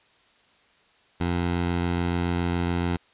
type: tone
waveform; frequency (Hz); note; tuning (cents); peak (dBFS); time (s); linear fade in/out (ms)
15% pulse; 87.1; F2; -4; -17; 1.2-2.97; 10
effects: white hiss -60 dBFS RMS until 3.13 s + resampled to 8000 Hz